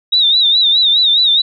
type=tone with vibrato; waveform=sine; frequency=3758 Hz; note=A#7; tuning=13 cents sharp; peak=-8 dBFS; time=0.12-1.42 s; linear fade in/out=10 ms; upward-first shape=sine; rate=4.8 Hz; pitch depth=100 cents each way; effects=none